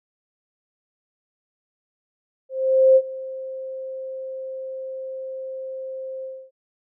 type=tone with ADSR envelope; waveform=sine; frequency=526 Hz; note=C5; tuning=9 cents sharp; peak=-9 dBFS; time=2.49-6.51 s; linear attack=470 ms; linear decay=55 ms; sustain=-20 dB; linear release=270 ms; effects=none